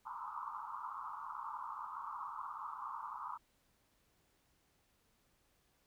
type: band-pass noise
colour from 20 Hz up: pink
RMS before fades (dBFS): -45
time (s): 0.05-3.38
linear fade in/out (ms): 20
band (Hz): 880 to 1300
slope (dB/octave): 96
effects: pink hiss -75 dBFS RMS until 5.86 s